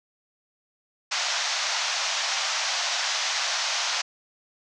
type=band-pass noise; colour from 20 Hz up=white; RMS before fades=-27 dBFS; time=1.11-4.02 s; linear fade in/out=10 ms; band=610 to 6400 Hz; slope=48 dB/octave; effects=none